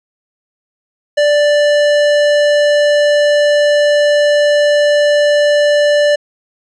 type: tone with tanh clipping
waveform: sine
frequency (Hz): 587.3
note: D5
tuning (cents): 0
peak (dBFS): -10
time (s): 1.17-6.16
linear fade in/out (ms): 10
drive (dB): 18
effects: resampled to 22050 Hz